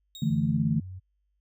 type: tone with exponential decay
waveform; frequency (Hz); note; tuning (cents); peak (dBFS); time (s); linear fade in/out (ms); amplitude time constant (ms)
35% pulse; 3758; A#7; +13; -37; 0.15-0.58; 1; 93
type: chord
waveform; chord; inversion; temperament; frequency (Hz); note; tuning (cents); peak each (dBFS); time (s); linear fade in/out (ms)
sine; D suspended second; none; equal; 146.83 / 164.81 / 220; D3 / E3 / A3; 0 / 0 / 0; -27; 0.22-0.8; 5
type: tone with vibrato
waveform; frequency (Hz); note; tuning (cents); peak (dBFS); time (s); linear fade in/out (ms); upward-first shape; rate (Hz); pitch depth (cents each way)
sine; 93; F#2; +9; -37; 0.29-1; 20; sine; 16; 14
effects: added 50 Hz sine -70 dBFS peak until 1.4 s